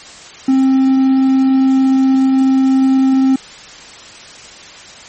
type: tone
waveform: triangle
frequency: 265.1 Hz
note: C4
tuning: 23 cents sharp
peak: -6 dBFS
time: 0.48-3.36 s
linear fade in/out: 5 ms
effects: white hiss -35 dBFS RMS until 5.08 s + MP3 32 kbps